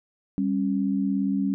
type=tone pair together; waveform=sine; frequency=196.81 / 274.3 Hz; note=G3 / C#4; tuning=+7 / -18 cents; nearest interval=tritone; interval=575 cents; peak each=-24 / -25 dBFS; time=0.38-1.54 s; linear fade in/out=0 ms; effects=none